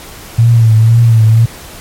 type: tone with vibrato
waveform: sine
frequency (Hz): 113.8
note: A#2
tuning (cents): -41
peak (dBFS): -3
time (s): 0.38-1.46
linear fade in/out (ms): 10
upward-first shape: triangle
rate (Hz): 2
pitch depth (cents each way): 67
effects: pink hiss -31 dBFS RMS until 1.8 s + MP3 64 kbps